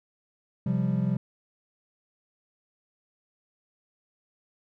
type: chord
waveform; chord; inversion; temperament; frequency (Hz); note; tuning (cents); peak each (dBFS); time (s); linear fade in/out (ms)
triangle; C suspended fourth; none; equal; 130.81 / 174.61 / 196; C3 / F3 / G3; 0 / 0 / 0; -26; 0.66-1.17; 5
effects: none